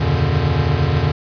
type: tone cluster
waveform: square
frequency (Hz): 79.9 / 93.3 / 120.2 / 141.6 / 150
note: D#2 / F#2 / B2 / C#3 / D3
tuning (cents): +47 / +15 / -46 / +37 / +37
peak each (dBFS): -22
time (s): 0-1.12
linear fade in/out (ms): 10
effects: resampled to 11025 Hz + 7-bit